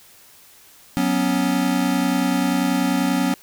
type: chord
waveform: square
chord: F# suspended fourth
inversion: none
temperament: equal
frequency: 185 / 246.9 / 277.2 Hz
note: F#3 / B3 / C#4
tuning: 0 / 0 / 0 cents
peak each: -24 / -23 / -22 dBFS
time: 0.97-3.34 s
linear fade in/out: 0 ms
effects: white hiss -49 dBFS RMS until 3.42 s